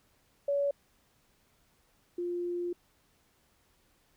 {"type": "tone pair in turn", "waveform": "sine", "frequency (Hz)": [566, 350.6], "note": ["C#5", "F4"], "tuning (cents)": [36, 7], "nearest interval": "minor sixth", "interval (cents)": 829, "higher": "first", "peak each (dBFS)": [-26, -31], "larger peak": "first", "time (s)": [[0.48, 0.71], [2.18, 2.73]], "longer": "second", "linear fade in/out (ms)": 5, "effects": ["pink hiss -69 dBFS RMS until 4.16 s"]}